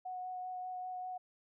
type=tone with vibrato; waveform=sine; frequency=735 Hz; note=F#5; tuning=12 cents flat; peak=-39 dBFS; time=0.05-1.18 s; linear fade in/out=10 ms; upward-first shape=sine; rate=5.1 Hz; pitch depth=11 cents each way; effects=none